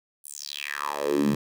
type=tone with high-pass filter sweep; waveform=10% pulse; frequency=72.4 Hz; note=D2; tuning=24 cents flat; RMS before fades=-28 dBFS; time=0.24-1.35 s; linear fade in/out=5 ms; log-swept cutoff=11000 to 160 Hz; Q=4.8; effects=none